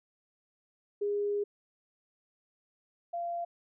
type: tone pair in turn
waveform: sine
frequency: 409.5 / 688.7 Hz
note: G#4 / F5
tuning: -24 / -24 cents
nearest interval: major sixth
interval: 900 cents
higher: second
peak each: -28 / -32 dBFS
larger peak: first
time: 1.01-1.44 / 3.13-3.45 s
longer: first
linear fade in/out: 10 ms
effects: none